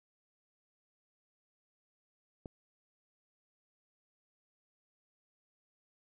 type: click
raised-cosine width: 2 ms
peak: -30 dBFS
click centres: 2.458 s
effects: none